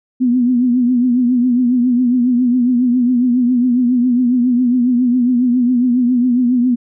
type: tone with vibrato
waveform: sine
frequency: 246.9 Hz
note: B3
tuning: in tune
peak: -10 dBFS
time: 0.2-6.76 s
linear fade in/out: 20 ms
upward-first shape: triangle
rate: 7.3 Hz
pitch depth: 82 cents each way
effects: none